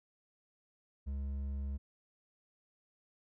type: tone with hard clipping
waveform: triangle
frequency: 69.3 Hz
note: C#2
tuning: in tune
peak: -37 dBFS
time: 1.06-1.78 s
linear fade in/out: 20 ms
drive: 9 dB
effects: none